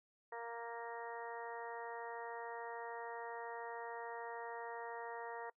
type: harmonic tone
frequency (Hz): 233.1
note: A#3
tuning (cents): 0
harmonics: 2 / 3 / 4 / 5 / 6 / 7 / 8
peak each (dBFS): -48 / -51 / -48 / -56 / -57 / -61 / -53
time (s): 0.32-5.5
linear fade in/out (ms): 5
effects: noise-tail reverb RT60 0.1 s tail -23 dB re dry